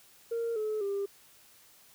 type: tone with pitch steps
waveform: sine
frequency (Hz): 463.4 / 429.9 / 398.8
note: A#4 / A4 / G4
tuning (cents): -10 / -40 / +30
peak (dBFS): -28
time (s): 0.31-1.06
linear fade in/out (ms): 10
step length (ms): 250
effects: tanh soft clip ceiling -27 dBFS + white hiss -59 dBFS RMS until 1.94 s